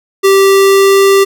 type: tone with pitch glide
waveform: square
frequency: 390.1 to 392.6 Hz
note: G4 to G4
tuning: -8 to +3 cents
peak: -5 dBFS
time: 0.23-1.25 s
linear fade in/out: 20 ms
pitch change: +11 cents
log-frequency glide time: 0.36-1.02 s
effects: none